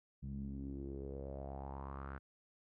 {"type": "tone with low-pass filter sweep", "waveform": "sawtooth", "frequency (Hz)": 68.2, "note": "C#2", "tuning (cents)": -28, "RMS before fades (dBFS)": -45, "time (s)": [0.22, 2.19], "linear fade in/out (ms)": 20, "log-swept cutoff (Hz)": [170, 1500], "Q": 4.9, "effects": []}